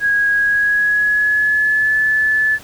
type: tone with pitch glide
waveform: sine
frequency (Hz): 1649 to 1735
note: G#6 to A6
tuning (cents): -13 to -25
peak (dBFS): -12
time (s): 0-2.59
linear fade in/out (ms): 50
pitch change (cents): +88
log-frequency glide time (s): 0.41-1.96
effects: pink hiss -40 dBFS RMS until 2.63 s